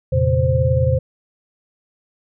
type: tone cluster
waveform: sine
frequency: 84.1 / 116.1 / 134.5 / 522 Hz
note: E2 / A#2 / C3 / C5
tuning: +35 / -7 / +48 / -4 cents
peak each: -19 dBFS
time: 0.12-0.99 s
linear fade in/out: 10 ms
effects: none